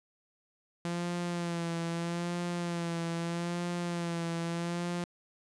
sawtooth tone with vibrato, 171.1 Hz, F3, 35 cents flat, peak -28 dBFS, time 0.85-5.04 s, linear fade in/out 0 ms, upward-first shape sine, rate 0.79 Hz, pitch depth 36 cents each way, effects resampled to 22050 Hz + 11-bit

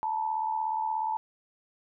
sine tone pair together, 878.2 / 955 Hz, A5 / A#5, -4 / +42 cents, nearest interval minor second, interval 146 cents, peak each -28 / -34 dBFS, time 0.03-1.17 s, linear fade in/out 0 ms, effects none

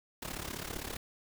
pink noise with amplitude modulation, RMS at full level -37 dBFS, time 0.22-0.97 s, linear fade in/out 5 ms, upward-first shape sine, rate 35.3 Hz, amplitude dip 80%, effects none

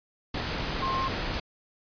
sine tone in noise, 1062 Hz, C6, 25 cents sharp, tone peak -27 dBFS, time 0.82-1.08 s, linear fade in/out 5 ms, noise pink, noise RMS -31 dBFS, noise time 0.34-1.4 s, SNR +1 dB, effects resampled to 11025 Hz

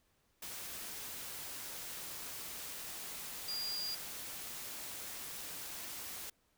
sine tone in noise, 4809 Hz, D8, 40 cents sharp, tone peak -37 dBFS, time 3.48-3.95 s, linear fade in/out 5 ms, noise white, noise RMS -45 dBFS, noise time 0.42-6.3 s, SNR +5 dB, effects pink hiss -75 dBFS RMS until 6.57 s

